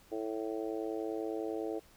harmonic tone, 110 Hz, A2, in tune, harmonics 3 / 4 / 5 / 6 / 7, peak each -38 / -38 / -43 / -45 / -47 dBFS, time 0.11-1.8 s, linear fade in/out 20 ms, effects pink hiss -62 dBFS RMS until 1.96 s

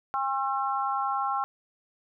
harmonic tone, 269.1 Hz, C4, 49 cents sharp, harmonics 3 / 4 / 5, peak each -29 / -30 / -31 dBFS, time 0.14-1.44 s, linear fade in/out 0 ms, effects none

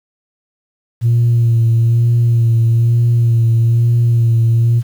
sine tone with vibrato, 116.54 Hz, A#2, in tune, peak -7 dBFS, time 1.01-4.83 s, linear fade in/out 50 ms, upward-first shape sine, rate 1.1 Hz, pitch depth 28 cents each way, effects tanh soft clip ceiling -6 dBFS + 7-bit

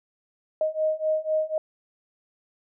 sine beating tone pair, 622.3 / 626.3 Hz, D#5 / D#5, 0 / +11 cents, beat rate 4 Hz, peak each -26 / -25 dBFS, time 0.61-1.58 s, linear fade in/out 2 ms, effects none

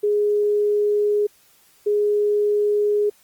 sine tone pair in turn, 415.3 / 415.3 Hz, G#4 / G#4, 0 / 0 cents, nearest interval unison, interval 0 cents, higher neither, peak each -16 dBFS, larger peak neither, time 0.03-1.27 / 1.86-3.1 s, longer neither, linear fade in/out 10 ms, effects white hiss -56 dBFS RMS until 3.23 s + Opus 24 kbps

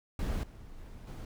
brown noise with level steps, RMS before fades -32 / -49 / -47 / -41 dBFS, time 0.19-1.25 s, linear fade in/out 2 ms, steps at 0.43 / 0.78 / 1.07 s, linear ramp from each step 5 ms, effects none

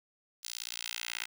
10% pulse tone with high-pass filter sweep, 58.27 Hz, A#1, in tune, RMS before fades -40 dBFS, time 0.43-1.26 s, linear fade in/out 10 ms, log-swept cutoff 4900 to 2100 Hz, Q 1.3, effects none

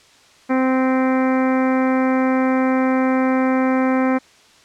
harmonic tone with a mistuned harmonic, 260 Hz, C4, 11 cents flat, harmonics 1 / 2 / 3 / 4 / 5 / 6 / 7 / 8 / 9, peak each -16 / -22 / -26 / -28 / -30 / -32 / -33 / -34 / -35 dBFS, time 0.49-4.19 s, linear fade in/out 20 ms, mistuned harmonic 7, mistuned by +19 cents, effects white hiss -50 dBFS RMS until 4.64 s + low-pass 6000 Hz 12 dB/octave

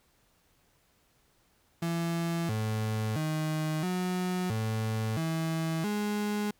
35% pulse tone with pitch steps, 168.1 / 109 / 155.7 / 182.1 / 110.3 / 162.2 / 208.1 Hz, E3 / A2 / D#3 / F#3 / A2 / E3 / G#3, +34 / -16 / +2 / -27 / +5 / -28 / +4 cents, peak -27 dBFS, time 1.82-6.51 s, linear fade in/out 5 ms, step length 670 ms, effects pink hiss -68 dBFS RMS until 6.59 s

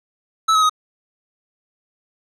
square tone with pitch steps, 1307 / 1274 / 1255 Hz, E6 / D#6 / D#6, -15 / +41 / +15 cents, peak -13 dBFS, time 0.48-0.696 s, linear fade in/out 10 ms, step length 72 ms, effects low-pass 7000 Hz 12 dB/octave

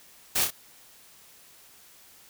white noise with echo, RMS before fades -25 dBFS, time 0.35-0.45 s, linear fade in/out 10 ms, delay 29 ms, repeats 2, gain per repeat -5 dB, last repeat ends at 0.508 s, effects white hiss -54 dBFS RMS until 2.29 s

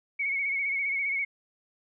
sine tone with vibrato, 2217 Hz, C#7, in tune, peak -26 dBFS, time 0.19-1.25 s, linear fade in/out 10 ms, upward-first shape sine, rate 15 Hz, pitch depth 49 cents each way, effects none

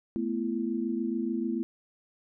sine chord, A suspended second, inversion none, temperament equal with one note detuned, 220 / 246.9 / 335.6 Hz, A3 / B3 / E4, 0 / 0 / +31 cents, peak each -32 dBFS, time 0.16-1.63 s, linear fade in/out 0 ms, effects none

